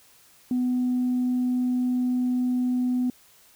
sine tone, 249.8 Hz, B3, 20 cents sharp, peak -20 dBFS, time 0.51-3.1 s, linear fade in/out 2 ms, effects tanh soft clip ceiling -18 dBFS + white hiss -56 dBFS RMS until 3.55 s

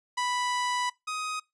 sawtooth tone pair in turn, 987.8 / 1253.9 Hz, B5 / D#6, 0 / +13 cents, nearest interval major third, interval 413 cents, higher second, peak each -23 / -27 dBFS, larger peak first, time 0.17-0.9 / 1.07-1.4 s, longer first, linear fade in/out 10 ms, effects noise-tail reverb RT60 0.2 s tail -22 dB re dry + resampled to 22050 Hz

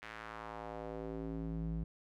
square tone with band-pass filter sweep, 55 Hz, A1, in tune, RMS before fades -42 dBFS, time 0.02-1.84 s, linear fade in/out 5 ms, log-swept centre 2000 to 130 Hz, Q 1.6, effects none

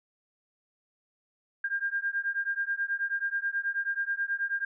sine beating tone pair, 1600 / 1609.3 Hz, G6 / G6, +35 / +45 cents, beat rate 9.3 Hz, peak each -31 dBFS, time 1.64-4.65 s, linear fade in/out 5 ms, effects none

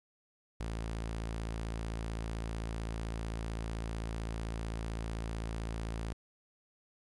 sawtooth tone, 55.7 Hz, A1, 22 cents sharp, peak -32 dBFS, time 0.6-6.13 s, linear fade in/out 5 ms, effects resampled to 24000 Hz + 12-bit

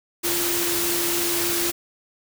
sine tone in noise, 344.5 Hz, F4, 24 cents flat, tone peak -27 dBFS, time 0.23-1.72 s, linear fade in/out 20 ms, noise white, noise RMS -24 dBFS, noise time 0.23-1.72 s, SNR -6 dB, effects none

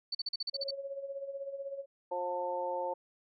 sine tone bursts, 4507 Hz, C#8, 28 cents sharp, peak -32 dBFS, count 9, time 0.12-0.709 s, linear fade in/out 5 ms, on 29 ms, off 41 ms
sine tone with tremolo, 552 Hz, C#5, 7 cents flat, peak -35 dBFS, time 0.53-1.86 s, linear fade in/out 50 ms, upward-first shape sine, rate 16 Hz, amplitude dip 65%
harmonic tone, 178.1 Hz, F3, 34 cents sharp, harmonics 2 / 3 / 4 / 5, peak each -44 / -35 / -44 / -36 dBFS, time 2.11-2.94 s, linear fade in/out 10 ms
effects none

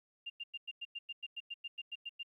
sine tone bursts, 2796 Hz, F7, 1 cent sharp, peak -39 dBFS, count 15, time 0.26-2.232 s, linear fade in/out 10 ms, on 40 ms, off 98 ms, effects 13-bit

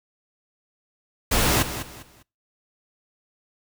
pink noise with echo, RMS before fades -20 dBFS, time 1.31-1.63 s, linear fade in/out 10 ms, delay 200 ms, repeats 3, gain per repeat -11 dB, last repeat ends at 2.23 s, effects noise-tail reverb RT60 0.3 s tail -25 dB re dry

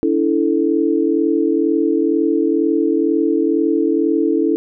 sine chord, D suspended second, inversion none, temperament equal with one note detuned, 287.5 / 329.6 / 440 Hz, D4 / E4 / A4, -37 / 0 / 0 cents, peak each -18 / -16 / -19 dBFS, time 0.03-4.56 s, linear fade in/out 0 ms, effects none

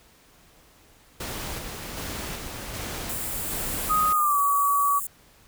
pink noise with tremolo, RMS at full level -33 dBFS, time 1.2-4.13 s, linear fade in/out 5 ms, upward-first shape square, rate 1.3 Hz, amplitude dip 30%
white high-pass noise, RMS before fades -32 dBFS, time 3.09-5.07 s, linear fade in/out 5 ms, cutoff 7000 Hz, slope 96 dB/octave
sine tone with pitch glide, 1248 to 1137.8 Hz, D#6 to C#6, +5 to +45 cents, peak -19 dBFS, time 3.89-5 s, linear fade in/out 20 ms, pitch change -160 cents, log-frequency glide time 4.12-4.39 s
effects pink hiss -56 dBFS RMS until 5.47 s

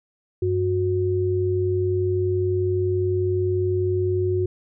sine tone pair together, 96.7 / 365.1 Hz, G2 / F#4, -23 / -23 cents, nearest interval octave + major seventh, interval 2300 cents, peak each -23 / -21 dBFS, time 0.42-4.46 s, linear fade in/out 5 ms, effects none

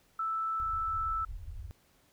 sine tone, 1318.5 Hz, E6, in tune, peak -30 dBFS, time 0.19-1.25 s, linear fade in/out 5 ms
pink low-pass noise, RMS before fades -42 dBFS, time 0.6-1.71 s, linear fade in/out 0 ms, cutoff 100 Hz, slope 96 dB/octave
effects pink hiss -67 dBFS RMS until 2.12 s

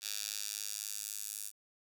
10% pulse tone with high-pass filter sweep, 103.83 Hz, G#2, in tune, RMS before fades -41 dBFS, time 0.01-1.52 s, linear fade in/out 50 ms, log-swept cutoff 4400 to 8400 Hz, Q 1.2, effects none

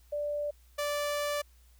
sine / sawtooth tone pair in turn, 587 / 584.5 Hz, D5 / D5, -1 / -8 cents, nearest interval unison, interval 7 cents, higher first, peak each -30 / -26 dBFS, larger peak second, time 0.12-0.51 / 0.78-1.42 s, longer second, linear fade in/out 10 ms, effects added 60 Hz sine -57 dBFS peak until 1.79 s + white hiss -67 dBFS RMS until 1.79 s

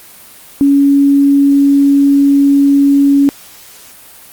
sine tone, 280.3 Hz, C#4, 19 cents sharp, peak -5 dBFS, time 0.61-3.29 s, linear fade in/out 0 ms, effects white hiss -37 dBFS RMS until 4.32 s + Opus 32 kbps

